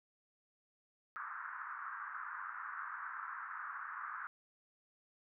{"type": "band-pass noise", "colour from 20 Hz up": "pink", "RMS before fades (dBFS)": -45, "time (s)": [1.16, 4.27], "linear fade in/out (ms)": 0, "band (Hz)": [1100, 1600], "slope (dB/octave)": 48, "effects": []}